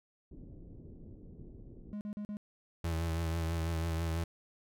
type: low-pass noise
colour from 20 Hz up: pink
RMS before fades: -50 dBFS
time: 0.31-1.93 s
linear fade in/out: 5 ms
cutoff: 380 Hz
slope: 24 dB/octave
type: tone bursts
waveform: triangle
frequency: 207.8 Hz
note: G#3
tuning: 1 cent sharp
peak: -35 dBFS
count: 4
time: 1.93-2.369 s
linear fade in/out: 0 ms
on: 79 ms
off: 41 ms
type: tone with vibrato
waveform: 35% pulse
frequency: 82.41 Hz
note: E2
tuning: in tune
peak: -30 dBFS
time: 2.84-4.24 s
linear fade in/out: 5 ms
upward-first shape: triangle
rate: 6.1 Hz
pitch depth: 45 cents each way
effects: none